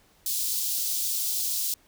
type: high-pass noise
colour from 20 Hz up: white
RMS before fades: -28 dBFS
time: 0.26-1.74 s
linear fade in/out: 2 ms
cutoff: 3900 Hz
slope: 24 dB/octave
effects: pink hiss -61 dBFS RMS until 1.87 s